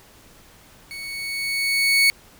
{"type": "tone with level ramp", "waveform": "30% pulse", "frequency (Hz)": 2220, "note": "C#7", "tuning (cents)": 2, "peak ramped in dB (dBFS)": [-30, -10], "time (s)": [0.91, 2.1], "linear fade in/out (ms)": 0, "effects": ["pink hiss -50 dBFS RMS until 2.39 s"]}